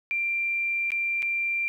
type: tone with dropouts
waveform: sine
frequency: 2368 Hz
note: D7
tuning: 14 cents sharp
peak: -24 dBFS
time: 0.11-1.68 s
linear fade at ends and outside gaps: 0 ms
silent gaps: 0.905-0.919 / 1.222-1.227 s
effects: 10-bit